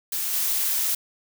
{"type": "noise with level steps", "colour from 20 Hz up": "blue", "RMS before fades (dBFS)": [-27, -24], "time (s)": [0.12, 0.95], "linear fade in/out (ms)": 5, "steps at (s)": 0.33, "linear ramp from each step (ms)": 10, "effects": []}